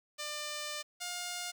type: tone pair in turn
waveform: 5% pulse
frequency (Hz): 597 / 710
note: D5 / F5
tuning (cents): +28 / +28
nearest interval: minor third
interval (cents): 300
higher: second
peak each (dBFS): -26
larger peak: neither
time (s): 0.18-0.83 / 1-1.52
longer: first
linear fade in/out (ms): 20
effects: none